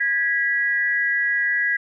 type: tone pair together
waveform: sine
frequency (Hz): 1650.5 / 1951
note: G#6 / B6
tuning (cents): -11 / -22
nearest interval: minor third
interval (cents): 289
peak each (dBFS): -21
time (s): 0-1.77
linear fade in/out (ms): 10
effects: none